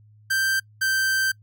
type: tone pair in turn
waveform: 45% pulse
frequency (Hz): 1567 / 1559.5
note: G6 / G6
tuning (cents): -1 / -9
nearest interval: unison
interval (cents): 8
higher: first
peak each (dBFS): -20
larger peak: neither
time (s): 0.3-0.6 / 0.81-1.32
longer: second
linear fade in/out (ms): 10
effects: noise-tail reverb RT60 0.1 s tail -26 dB re dry + added 106 Hz sine -50 dBFS peak until 1.42 s